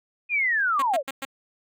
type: linear sweep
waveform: sine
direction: down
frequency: 2489 to 501 Hz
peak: -20 dBFS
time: 0.29-1.03 s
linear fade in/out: 50 ms
type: tone bursts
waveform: 5% pulse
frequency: 270 Hz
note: C#4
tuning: 45 cents flat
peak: -18 dBFS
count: 4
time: 0.79-1.252 s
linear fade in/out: 5 ms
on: 33 ms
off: 110 ms
effects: none